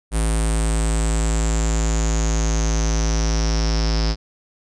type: tone with low-pass filter sweep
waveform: square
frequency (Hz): 55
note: A1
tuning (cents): 0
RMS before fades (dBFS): -19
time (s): 0.11-4.16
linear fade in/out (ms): 50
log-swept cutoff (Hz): 9200 to 5100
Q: 9.5
effects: none